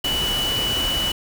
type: tone in noise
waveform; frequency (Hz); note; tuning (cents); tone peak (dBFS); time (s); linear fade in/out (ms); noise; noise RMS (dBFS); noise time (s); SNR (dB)
sine; 2960; F#7; 0; -21; 0.04-1.12; 5; pink; -27; 0.04-1.12; +3
effects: none